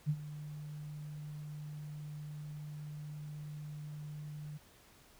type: tone with ADSR envelope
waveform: sine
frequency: 150 Hz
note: D3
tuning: 37 cents sharp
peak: -27 dBFS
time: 0.06-4.58 s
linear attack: 34 ms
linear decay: 59 ms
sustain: -15 dB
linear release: 13 ms
effects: pink hiss -62 dBFS RMS until 5.19 s